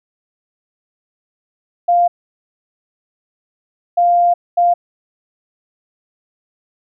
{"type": "tone bursts at uneven times", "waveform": "sine", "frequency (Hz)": 698.5, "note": "F5", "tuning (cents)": 0, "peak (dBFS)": -9, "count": 3, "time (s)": [[1.88, 2.08], [3.97, 4.34], [4.57, 4.74]], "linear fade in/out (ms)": 10, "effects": []}